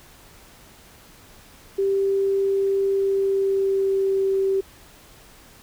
sine tone with pitch glide, 392 to 387.3 Hz, G4 to G4, 0 to -21 cents, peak -18 dBFS, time 1.78-4.61 s, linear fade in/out 10 ms, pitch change -21 cents, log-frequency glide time 2.93-4.33 s, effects pink hiss -49 dBFS RMS until 5.62 s

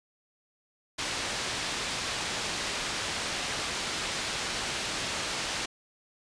white low-pass noise, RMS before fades -33 dBFS, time 0.98-5.66 s, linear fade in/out 10 ms, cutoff 5000 Hz, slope 12 dB/octave, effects resampled to 22050 Hz

